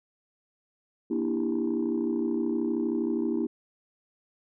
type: chord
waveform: sine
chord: E half-diminished seventh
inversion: second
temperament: just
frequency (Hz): 237.3 / 296.7 / 329.6 / 395.6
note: Bb3 / D4 / E4 / G4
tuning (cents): +31 / +18 / 0 / +16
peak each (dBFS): -29 / -31 / -28 / -32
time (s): 1.1-3.47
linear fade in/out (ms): 10
effects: tanh soft clip ceiling -19 dBFS